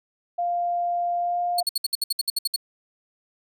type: tone with pitch glide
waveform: sine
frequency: 698.5 to 704.6 Hz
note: F5 to F5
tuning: 0 to +15 cents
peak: -22 dBFS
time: 0.38-1.63 s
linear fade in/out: 10 ms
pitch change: +15 cents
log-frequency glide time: 1.19-1.4 s
type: tone bursts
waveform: sawtooth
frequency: 4368 Hz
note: C#8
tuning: 26 cents flat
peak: -18 dBFS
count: 12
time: 1.58-2.562 s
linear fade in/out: 5 ms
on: 25 ms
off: 62 ms
effects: none